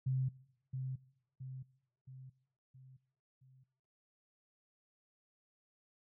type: tone with echo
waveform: sine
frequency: 130.81 Hz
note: C3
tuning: in tune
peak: -31 dBFS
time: 0.06-0.29 s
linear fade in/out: 10 ms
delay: 670 ms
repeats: 5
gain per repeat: -6 dB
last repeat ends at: 3.64 s
effects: noise-tail reverb RT60 0.9 s tail -22 dB re dry